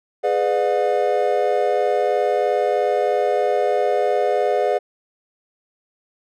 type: chord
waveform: triangle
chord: G# diminished seventh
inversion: none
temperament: just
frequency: 415.3 / 498.4 / 598 / 717.6 Hz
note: G#4 / B4 / D5 / F5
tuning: 0 / +16 / +31 / +47 cents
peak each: -20 dBFS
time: 0.23-4.79 s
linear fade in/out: 20 ms
effects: none